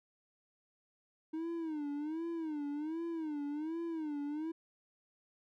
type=tone with vibrato; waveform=triangle; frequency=311.1 Hz; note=D#4; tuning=in tune; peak=-34 dBFS; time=1.33-4.52 s; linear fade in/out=10 ms; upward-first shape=sine; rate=1.3 Hz; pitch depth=140 cents each way; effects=none